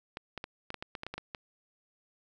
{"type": "clicks", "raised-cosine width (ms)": 0.3, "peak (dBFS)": -22, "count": 12, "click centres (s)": [0.171, 0.377, 0.441, 0.704, 0.743, 0.825, 0.952, 1.034, 1.066, 1.14, 1.18, 1.348], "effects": []}